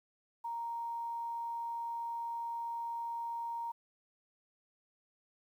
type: tone with quantisation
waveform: sine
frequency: 932.3 Hz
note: A#5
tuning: in tune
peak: -36 dBFS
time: 0.44-3.72 s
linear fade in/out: 10 ms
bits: 11
effects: none